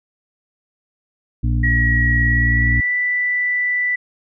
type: harmonic tone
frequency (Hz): 58.6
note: A#1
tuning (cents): +10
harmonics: 1 / 2 / 4 / 5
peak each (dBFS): -17 / -19 / -27 / -30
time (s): 1.43-2.81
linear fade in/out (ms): 10
type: tone with pitch glide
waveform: sine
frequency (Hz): 1911 to 1977.2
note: A#6 to B6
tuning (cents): +43 to +1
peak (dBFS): -16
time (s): 1.63-3.96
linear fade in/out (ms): 10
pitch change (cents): +58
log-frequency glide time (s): 2.23-2.94
effects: none